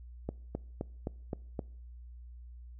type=click train; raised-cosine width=2 ms; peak=-21 dBFS; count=6; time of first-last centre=0.29-1.592 s; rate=3.84 Hz; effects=noise-tail reverb RT60 0.6 s tail -24 dB re dry + added 60 Hz sine -46 dBFS peak until 2.79 s